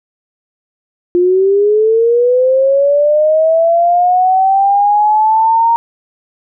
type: linear sweep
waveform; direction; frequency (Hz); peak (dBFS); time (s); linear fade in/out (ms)
sine; up; 349.2 to 932.3; -7; 1.15-5.76; 0
effects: none